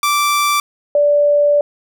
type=tone pair in turn; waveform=sawtooth / sine; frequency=1170 / 583 Hz; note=D6 / D5; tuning=-7 / -13 cents; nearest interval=octave; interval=1206 cents; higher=first; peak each=-9 dBFS; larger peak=neither; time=0.03-0.6 / 0.95-1.61 s; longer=second; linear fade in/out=2 ms; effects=none